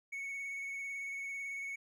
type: tone with vibrato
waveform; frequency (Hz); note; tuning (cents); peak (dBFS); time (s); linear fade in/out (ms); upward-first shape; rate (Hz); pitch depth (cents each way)
triangle; 2217; C#7; 0; -37; 0.12-1.76; 10; sine; 18; 17
effects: none